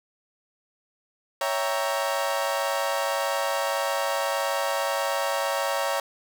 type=chord; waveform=30% pulse; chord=C# diminished seventh; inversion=none; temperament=equal with one note detuned; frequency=557.6 / 659.3 / 784 / 932.3 Hz; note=C#5 / E5 / G5 / Bb5; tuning=+10 / 0 / 0 / 0 cents; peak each=-25 / -28 / -30 / -28 dBFS; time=1.41-6 s; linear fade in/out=2 ms; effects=none